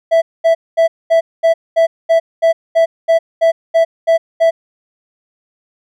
triangle tone bursts, 659.3 Hz, E5, in tune, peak -5 dBFS, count 14, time 0.11-4.51 s, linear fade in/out 20 ms, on 110 ms, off 220 ms, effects none

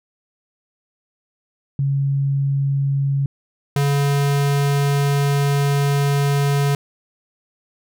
sine / square tone pair in turn, 138.59 / 141.58 Hz, C#3 / C#3, 0 / +37 cents, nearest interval unison, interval 37 cents, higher second, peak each -16 dBFS, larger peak neither, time 1.79-3.26 / 3.76-6.75 s, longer second, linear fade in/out 2 ms, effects none

